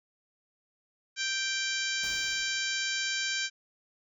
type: harmonic tone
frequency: 784 Hz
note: G5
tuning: in tune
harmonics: 2 / 3 / 4 / 5 / 6 / 7 / 8 / 9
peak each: -34 / -36 / -37 / -38 / -39 / -39 / -40 / -41 dBFS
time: 1.16-3.5 s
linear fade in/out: 50 ms
type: noise with exponential decay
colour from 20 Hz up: pink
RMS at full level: -45 dBFS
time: 2.03-3.14 s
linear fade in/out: 5 ms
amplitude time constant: 240 ms
effects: none